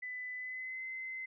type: tone with pitch glide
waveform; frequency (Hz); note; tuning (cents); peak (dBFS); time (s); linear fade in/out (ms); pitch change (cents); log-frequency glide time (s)
sine; 2000 to 2056; B6 to C7; +21 to -31; -39; 0.02-1.26; 10; +48; 0.36-0.84
effects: none